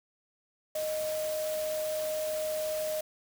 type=tone in noise; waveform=sine; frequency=620 Hz; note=D#5; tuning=6 cents flat; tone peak=-30 dBFS; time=0.75-3.01 s; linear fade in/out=5 ms; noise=white; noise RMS=-41 dBFS; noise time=0.75-3.01 s; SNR=+8 dB; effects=none